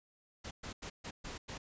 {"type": "noise bursts at uneven times", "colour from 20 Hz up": "pink", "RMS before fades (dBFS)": -44, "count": 6, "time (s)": [[0.44, 0.51], [0.63, 0.73], [0.82, 0.9], [1.04, 1.11], [1.24, 1.38], [1.48, 1.58]], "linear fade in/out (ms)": 10, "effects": ["resampled to 16000 Hz"]}